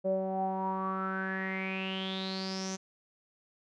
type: tone with low-pass filter sweep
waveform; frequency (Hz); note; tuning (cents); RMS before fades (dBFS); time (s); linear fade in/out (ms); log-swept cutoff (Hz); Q
sawtooth; 190; F#3; +46; -34; 0.04-2.77; 20; 540 to 6300; 9.8
effects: none